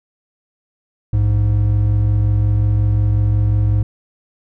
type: tone pair together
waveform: triangle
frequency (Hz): 58.27 / 103.83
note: A#1 / G#2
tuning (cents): 0 / 0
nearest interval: minor seventh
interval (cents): 1000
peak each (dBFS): -16 / -11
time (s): 1.13-3.83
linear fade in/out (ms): 5
effects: none